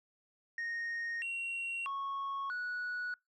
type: tone with pitch steps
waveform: sine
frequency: 1857 / 2742 / 1102 / 1469 Hz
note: A#6 / F7 / C#6 / F#6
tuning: -7 / -32 / -11 / -13 cents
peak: -33 dBFS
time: 0.58-3.14 s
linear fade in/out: 2 ms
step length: 640 ms
effects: noise-tail reverb RT60 0.2 s tail -26 dB re dry + tanh soft clip ceiling -34 dBFS